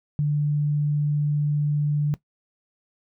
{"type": "tone", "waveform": "sine", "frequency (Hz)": 147.5, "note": "D3", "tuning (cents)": 8, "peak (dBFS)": -19, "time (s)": [0.19, 2.14], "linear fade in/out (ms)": 0, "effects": ["noise-tail reverb RT60 0.1 s tail -17 dB re dry"]}